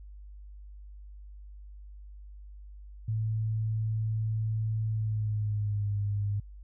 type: tone with pitch glide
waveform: sine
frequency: 110 to 102.04 Hz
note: A2 to G#2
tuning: 0 to -30 cents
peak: -27 dBFS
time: 3.08-6.4 s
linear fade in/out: 5 ms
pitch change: -130 cents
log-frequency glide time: 4.86-5.91 s
effects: added 50 Hz sine -44 dBFS peak until 6.63 s